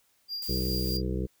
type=tone with tremolo; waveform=triangle; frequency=4788 Hz; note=D8; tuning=33 cents sharp; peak=-30 dBFS; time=0.28-1.02 s; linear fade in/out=50 ms; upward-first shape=sine; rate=4.8 Hz; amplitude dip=40%
type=noise; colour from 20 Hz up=violet; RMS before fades=-39 dBFS; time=0.42-0.97 s; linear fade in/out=2 ms
type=harmonic tone; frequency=63.4 Hz; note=B1; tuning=46 cents sharp; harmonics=1 / 2 / 3 / 5 / 6 / 7 / 8; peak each=-31 / -35 / -34 / -37 / -38 / -39 / -44 dBFS; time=0.48-1.27 s; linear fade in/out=20 ms
effects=white hiss -68 dBFS RMS until 1.4 s